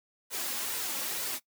white noise with flanger, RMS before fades -34 dBFS, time 0.3-1.4 s, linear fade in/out 50 ms, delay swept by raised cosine 2 to 3.7 ms, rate 2.2 Hz, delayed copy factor +0.5, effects noise-tail reverb RT60 0.1 s tail -20 dB re dry + high-pass 150 Hz 12 dB/octave

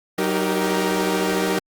sawtooth tone cluster, 187.8 / 310.1 / 389.5 / 469.1 Hz, F#3 / D#4 / G4 / A#4, +26 / -6 / -11 / +11 cents, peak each -21 dBFS, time 0.18-1.59 s, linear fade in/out 5 ms, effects Opus 32 kbps

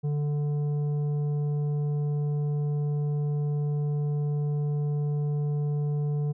sine tone with tanh clipping, 146.9 Hz, D3, 1 cent sharp, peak -26 dBFS, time 0.03-6.33 s, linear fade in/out 20 ms, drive 8 dB, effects none

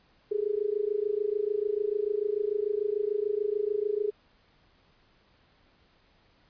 sine tone with amplitude modulation, 416.4 Hz, G#4, 5 cents sharp, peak -22 dBFS, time 0.31-4.11 s, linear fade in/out 10 ms, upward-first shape sine, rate 26.8 Hz, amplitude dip 90%, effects pink hiss -64 dBFS RMS until 6.49 s + resampled to 11025 Hz

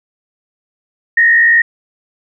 sine tone with frequency modulation, 1860 Hz, A#6, 4 cents flat, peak -6 dBFS, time 1.17-1.62 s, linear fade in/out 5 ms, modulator 60.9 Hz, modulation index 0.78, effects none

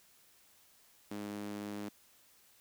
sawtooth tone with high-pass filter, 103.1 Hz, G#2, 12 cents flat, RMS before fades -42 dBFS, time 1.11-1.89 s, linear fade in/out 0 ms, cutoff 250 Hz, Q 2.8, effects white hiss -65 dBFS RMS until 2.6 s

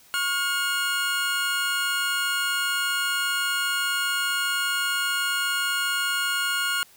25% pulse tone pair together, 1097.2 / 1425 Hz, C#6 / F6, -18 / +34 cents, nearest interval perfect fourth, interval 452 cents, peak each -29 / -20 dBFS, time 0.14-6.83 s, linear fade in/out 0 ms, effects white hiss -54 dBFS RMS until 6.96 s

